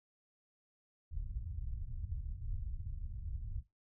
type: low-pass noise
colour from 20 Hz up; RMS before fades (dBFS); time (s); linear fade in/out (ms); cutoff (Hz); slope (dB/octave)
pink; -41; 1.11-3.63; 20; 100; 24
effects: noise-tail reverb RT60 0.2 s tail -17 dB re dry